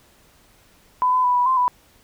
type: tone with pitch steps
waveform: sine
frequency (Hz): 1002 / 1011 / 989 / 982 / 1040 / 990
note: B5 / B5 / B5 / B5 / C6 / B5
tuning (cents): +25 / +40 / +2 / -10 / -11 / +4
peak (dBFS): -15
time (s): 1.02-1.68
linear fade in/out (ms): 0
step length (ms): 110
effects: pink hiss -55 dBFS RMS until 2.03 s